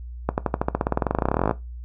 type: accelerating click train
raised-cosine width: 1 ms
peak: -6 dBFS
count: 29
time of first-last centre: 0.29-1.511 s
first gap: 89 ms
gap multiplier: 0.94
effects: noise-tail reverb RT60 0.2 s tail -17 dB re dry + added 60 Hz sine -33 dBFS peak until 1.84 s